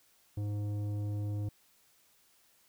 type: tone with tanh clipping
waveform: sine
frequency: 103.4 Hz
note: G#2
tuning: 7 cents flat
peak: -34 dBFS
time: 0.37-1.49 s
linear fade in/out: 5 ms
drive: 11 dB
effects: white hiss -67 dBFS RMS until 2.68 s